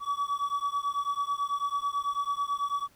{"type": "beating tone pair", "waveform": "triangle", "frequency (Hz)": [1136, 1145.1], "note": ["C#6", "D6"], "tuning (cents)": [42, -44], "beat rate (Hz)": 9.1, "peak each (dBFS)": -29, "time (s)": [0, 2.88], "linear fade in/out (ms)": 50, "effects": ["pink hiss -62 dBFS RMS until 2.95 s"]}